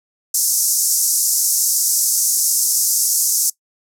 pink band-pass noise, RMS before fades -17 dBFS, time 0.34-3.5 s, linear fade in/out 5 ms, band 5500 to 14000 Hz, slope 48 dB/octave, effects noise-tail reverb RT60 0.1 s tail -21 dB re dry

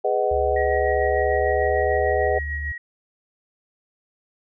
sine chord, G# minor seventh, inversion none, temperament just, 415.3 / 498.4 / 623 / 747.5 Hz, G#4 / B4 / D#5 / F#5, 0 / +16 / +2 / +17 cents, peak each -24 dBFS, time 0.04-2.39 s, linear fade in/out 10 ms
sine tone with pitch glide, 70 to 73.91 Hz, C#2 to D2, +18 to +12 cents, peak -27 dBFS, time 0.31-2.72 s, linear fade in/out 5 ms, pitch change +94 cents, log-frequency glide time 1.05-1.93 s
sine tone with tremolo, 1900 Hz, A#6, 33 cents sharp, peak -26 dBFS, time 0.56-2.78 s, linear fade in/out 5 ms, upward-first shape sine, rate 6.7 Hz, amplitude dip 45%
effects none

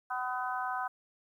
harmonic tone, 251.8 Hz, B3, 34 cents sharp, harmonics 3 / 4 / 5 / 6, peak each -36 / -37 / -38 / -39 dBFS, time 0.1-0.88 s, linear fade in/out 10 ms, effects 11-bit

